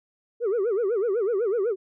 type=tone with vibrato; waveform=sine; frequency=428.2 Hz; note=A4; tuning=47 cents flat; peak=-19 dBFS; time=0.4-1.76 s; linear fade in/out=50 ms; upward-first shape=sine; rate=8 Hz; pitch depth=230 cents each way; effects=tanh soft clip ceiling -20 dBFS